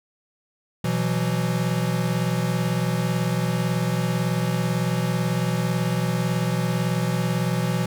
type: chord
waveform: square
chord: B suspended fourth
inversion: none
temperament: equal with one note detuned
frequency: 123.47 / 166.92 / 185 Hz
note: B2 / E3 / F#3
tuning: 0 / +22 / 0 cents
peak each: -26 / -25 / -29 dBFS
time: 0.84-7.86 s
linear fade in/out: 5 ms
effects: none